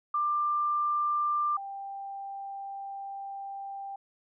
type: tone pair in turn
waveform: sine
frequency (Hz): 1188 / 789.7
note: D6 / G5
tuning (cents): +20 / +13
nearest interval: perfect fifth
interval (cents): 707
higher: first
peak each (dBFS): -25 / -36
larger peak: first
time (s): 0.14-1.57 / 1.57-3.96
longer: second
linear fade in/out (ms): 5
effects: none